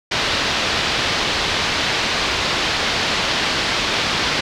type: low-pass noise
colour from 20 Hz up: white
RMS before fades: -20 dBFS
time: 0.11-4.41 s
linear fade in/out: 10 ms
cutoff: 4500 Hz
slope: 24 dB/octave
effects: none